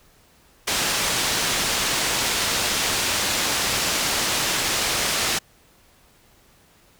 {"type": "low-pass noise", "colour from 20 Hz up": "white", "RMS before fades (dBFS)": -23, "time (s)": [0.67, 5.39], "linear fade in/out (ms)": 10, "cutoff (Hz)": 6500, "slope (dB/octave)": 12, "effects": ["pink hiss -56 dBFS RMS until 6.99 s"]}